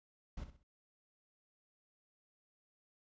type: noise with echo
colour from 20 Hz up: brown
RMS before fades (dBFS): -43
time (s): 0.37-0.44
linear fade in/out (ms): 5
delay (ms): 64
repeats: 3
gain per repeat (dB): -10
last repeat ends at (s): 0.632
effects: resampled to 16000 Hz